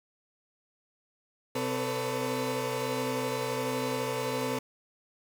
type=tone cluster; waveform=30% pulse; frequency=128.9 / 256.4 / 445.1 / 501 / 567 Hz; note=C3 / C4 / A4 / B4 / C#5; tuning=-26 / -35 / +20 / +25 / +39 cents; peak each=-36 / -34 / -31 / -33 / -36 dBFS; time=1.55-4.59 s; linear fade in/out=5 ms; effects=10-bit